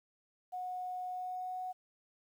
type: tone with pitch glide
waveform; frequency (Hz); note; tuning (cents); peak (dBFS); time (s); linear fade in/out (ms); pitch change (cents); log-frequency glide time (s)
sine; 731 to 738.2; F#5 to F#5; -21 to -4; -37; 0.52-1.73; 20; +17; 1.09-1.61
effects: 11-bit